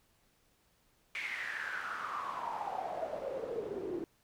pink noise with band-pass filter sweep, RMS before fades -39 dBFS, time 1.15-4.04 s, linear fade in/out 0 ms, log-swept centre 2300 to 330 Hz, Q 7.8, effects pink hiss -71 dBFS RMS until 4.23 s

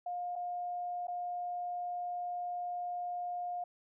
sine tone with dropouts, 710 Hz, F5, 28 cents sharp, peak -35 dBFS, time 0.06-3.64 s, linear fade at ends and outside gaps 5 ms, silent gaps 0.356-0.36 / 1.071-1.081 s, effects none

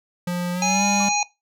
square tone with pitch glide, 176.8 to 199.6 Hz, F3 to G3, +22 to +32 cents, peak -23 dBFS, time 0.27-1.09 s, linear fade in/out 5 ms, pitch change +210 cents, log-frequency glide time 0.53-0.84 s
harmonic tone, 826 Hz, G#5, 10 cents flat, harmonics 1 / 3 / 5 / 7 / 8, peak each -22 / -25 / -29 / -28 / -26 dBFS, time 0.62-1.23 s, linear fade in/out 2 ms
sine tone with exponential decay, 1152 Hz, D6, 34 cents flat, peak -32 dBFS, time 1-1.25 s, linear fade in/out 5 ms, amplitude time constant 53 ms
effects noise-tail reverb RT60 0.2 s tail -18 dB re dry

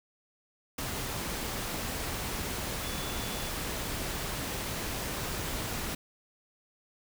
sine tone in noise, 3448 Hz, A7, 36 cents flat, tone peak -45 dBFS, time 2.83-3.5 s, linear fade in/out 5 ms, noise pink, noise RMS -35 dBFS, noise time 0.78-5.95 s, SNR -13 dB, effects none

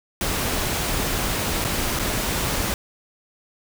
pink noise with dropouts, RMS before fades -24 dBFS, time 0.21-2.74 s, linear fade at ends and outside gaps 1 ms, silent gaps 1.643-1.648 / 1.99-1.995 s, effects none

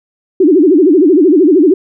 sine tone with vibrato, 333 Hz, E4, 18 cents sharp, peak -4 dBFS, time 0.4-1.74 s, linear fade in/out 5 ms, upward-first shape sine, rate 13 Hz, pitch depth 270 cents each way, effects none

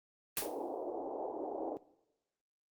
white noise with exponential decay, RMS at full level -30 dBFS, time 0.37-0.55 s, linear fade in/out 2 ms, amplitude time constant 39 ms
pink band-pass noise, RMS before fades -40 dBFS, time 0.42-1.77 s, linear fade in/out 0 ms, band 300 to 850 Hz, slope 48 dB/octave
effects noise-tail reverb RT60 0.9 s tail -20 dB re dry + Opus 24 kbps

